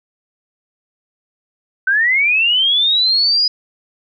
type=linear sweep; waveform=sine; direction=up; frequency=1507 to 4978 Hz; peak=-11 dBFS; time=1.87-3.48 s; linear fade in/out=5 ms; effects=none